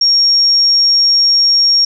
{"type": "tone", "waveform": "sine", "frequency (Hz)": 5560, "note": "F8", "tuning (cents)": -9, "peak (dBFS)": -7, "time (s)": [0.01, 1.85], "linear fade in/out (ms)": 5, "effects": []}